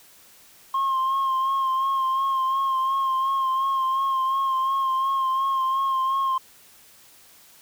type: tone with vibrato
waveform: sine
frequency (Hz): 1067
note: C6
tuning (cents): +34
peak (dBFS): -18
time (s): 0.74-6.38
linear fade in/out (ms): 5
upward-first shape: sine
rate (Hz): 2.8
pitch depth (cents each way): 31
effects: tanh soft clip ceiling -19 dBFS + white hiss -52 dBFS RMS until 7.61 s